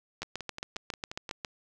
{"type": "two click trains", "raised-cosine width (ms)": 0.2, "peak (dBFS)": [-17, -21], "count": [10, 7], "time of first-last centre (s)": [[0.22, 1.448], [0.23, 1.292]], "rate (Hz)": [7.33, 5.65], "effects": []}